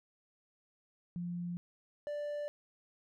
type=tone pair in turn; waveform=sine / triangle; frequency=174.61 / 587.3 Hz; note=F3 / D5; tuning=0 / 0 cents; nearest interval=octave + major sixth; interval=2100 cents; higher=second; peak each=-36 / -34 dBFS; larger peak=second; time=1.16-1.57 / 2.07-2.48 s; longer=neither; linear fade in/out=0 ms; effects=none